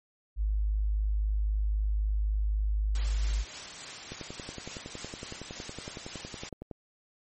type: tone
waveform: sine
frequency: 51.91 Hz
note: G#1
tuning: in tune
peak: -25 dBFS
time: 0.36-3.45 s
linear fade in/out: 50 ms
type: noise with tremolo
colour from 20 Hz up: white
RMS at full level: -40 dBFS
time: 2.95-6.49 s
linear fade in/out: 2 ms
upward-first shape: sine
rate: 3.5 Hz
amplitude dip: 25%
type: click train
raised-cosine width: 2 ms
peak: -26 dBFS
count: 29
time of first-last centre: 4.12-6.713 s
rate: 10.8 Hz
effects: MP3 32 kbps